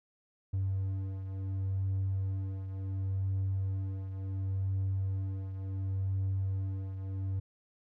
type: beating tone pair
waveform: triangle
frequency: 96 / 96.7 Hz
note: G2 / G2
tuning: -36 / -23 cents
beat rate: 0.7 Hz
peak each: -29 / -36 dBFS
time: 0.53-7.4 s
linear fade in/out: 10 ms
effects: tanh soft clip ceiling -23 dBFS